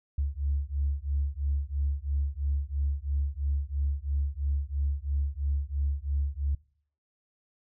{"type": "beating tone pair", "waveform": "sine", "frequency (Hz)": [69.3, 72.3], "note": ["C#2", "D2"], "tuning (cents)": [0, -27], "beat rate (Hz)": 3, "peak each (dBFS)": -29, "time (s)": [0.18, 6.55], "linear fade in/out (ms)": 5, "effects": ["noise-tail reverb RT60 0.6 s tail -25 dB re dry", "tanh soft clip ceiling -19 dBFS"]}